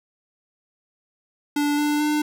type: tone with pitch steps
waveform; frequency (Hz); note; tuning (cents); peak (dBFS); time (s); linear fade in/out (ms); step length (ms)
square; 291.8 / 295.7 / 299.7; D4 / D4 / D4; -11 / +12 / +35; -20; 1.56-2.22; 5; 220
effects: none